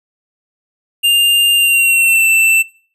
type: tone with pitch glide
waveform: square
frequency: 2802 to 2671 Hz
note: F7 to E7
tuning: +5 to +22 cents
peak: -9 dBFS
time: 1.03-2.63 s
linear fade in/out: 20 ms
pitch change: -83 cents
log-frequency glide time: 1.55-2.27 s
effects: noise-tail reverb RT60 0.5 s tail -24 dB re dry